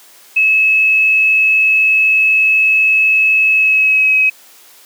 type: tone with pitch glide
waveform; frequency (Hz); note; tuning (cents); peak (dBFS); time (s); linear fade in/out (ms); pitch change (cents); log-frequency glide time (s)
sine; 2588 to 2545; E7 to D#7; -32 to +39; -8; 0.36-4.3; 10; -29; 3.5-4.17
effects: white hiss -43 dBFS RMS until 4.85 s + high-pass 300 Hz 12 dB/octave